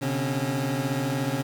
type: tone cluster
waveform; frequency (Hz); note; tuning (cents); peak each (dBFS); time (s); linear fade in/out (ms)
25% pulse; 126.7 / 143.2 / 272.1; B2 / D3 / C#4; +45 / -43 / -32; -26; 0.01-1.43; 20
effects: 8-bit